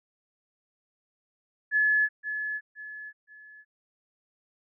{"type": "tone with echo", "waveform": "sine", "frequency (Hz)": 1712, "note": "A6", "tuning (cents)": -48, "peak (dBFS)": -20, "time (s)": [1.71, 2.09], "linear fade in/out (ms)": 50, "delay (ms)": 520, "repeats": 3, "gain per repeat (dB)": -9, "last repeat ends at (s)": 3.65, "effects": []}